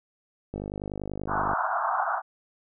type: click train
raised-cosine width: 2 ms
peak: -20 dBFS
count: 51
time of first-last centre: 0.54-1.534 s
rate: 50.3 Hz
type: band-pass noise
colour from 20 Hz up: pink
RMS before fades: -27 dBFS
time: 1.27-2.22 s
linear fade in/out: 50 ms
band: 660 to 1500 Hz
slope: 96 dB/octave
effects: none